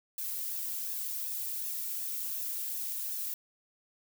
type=noise with flanger; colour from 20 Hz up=violet; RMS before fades=-36 dBFS; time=0.18-3.34 s; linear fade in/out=2 ms; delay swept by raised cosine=1.1 to 2.2 ms; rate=2.7 Hz; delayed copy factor=+0.55; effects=none